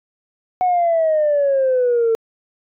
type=exponential sweep; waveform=sine; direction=down; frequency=740 to 447.2 Hz; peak=-12 dBFS; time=0.61-2.15 s; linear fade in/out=0 ms; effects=tanh soft clip ceiling -10 dBFS